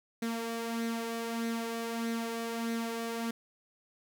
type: tone with flanger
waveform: sawtooth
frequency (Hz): 230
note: A#3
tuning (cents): -23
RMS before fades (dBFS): -35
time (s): 0.22-3.31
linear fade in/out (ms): 5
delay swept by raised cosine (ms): 0.49 to 2.69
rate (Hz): 1.6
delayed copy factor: +0.5
effects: none